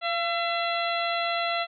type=harmonic tone with a mistuned harmonic; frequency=674 Hz; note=E5; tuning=38 cents sharp; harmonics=1 / 2 / 3 / 4 / 5 / 6; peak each=-28 / -31 / -33 / -34 / -35 / -36 dBFS; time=0.01-1.67 s; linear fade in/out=50 ms; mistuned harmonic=1; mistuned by=+28 cents; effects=none